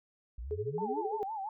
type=exponential sweep; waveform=sine; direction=up; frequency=52.5 to 466.2 Hz; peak=-38 dBFS; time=0.38-1.12 s; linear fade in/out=5 ms
type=tone with tremolo; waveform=sine; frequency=421.4 Hz; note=G#4; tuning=25 cents sharp; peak=-30 dBFS; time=0.51-1.23 s; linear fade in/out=0 ms; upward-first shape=sine; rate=13 Hz; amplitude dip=100%
type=tone with vibrato; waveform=sine; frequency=830.6 Hz; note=G#5; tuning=in tune; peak=-35 dBFS; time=0.78-1.49 s; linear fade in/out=2 ms; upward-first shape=sine; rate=5.9 Hz; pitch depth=140 cents each way
effects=none